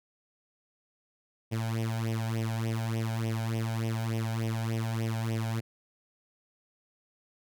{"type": "tone with flanger", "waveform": "sawtooth", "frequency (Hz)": 112.8, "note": "A2", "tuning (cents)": 44, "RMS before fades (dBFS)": -31, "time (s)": [1.51, 5.61], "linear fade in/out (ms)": 20, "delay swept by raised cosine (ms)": [0.34, 1.33], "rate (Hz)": 3.4, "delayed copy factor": 0.8, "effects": []}